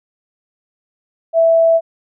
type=tone; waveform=sine; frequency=659.3 Hz; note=E5; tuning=in tune; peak=-8 dBFS; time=1.33-1.81 s; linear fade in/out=50 ms; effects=none